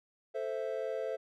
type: chord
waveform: triangle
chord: A minor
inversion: none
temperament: equal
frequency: 440 / 523.3 / 659.3 Hz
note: A4 / C5 / E5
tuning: 0 / 0 / 0 cents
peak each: -36 / -35 / -37 dBFS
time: 0.34-1.17 s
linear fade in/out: 20 ms
effects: none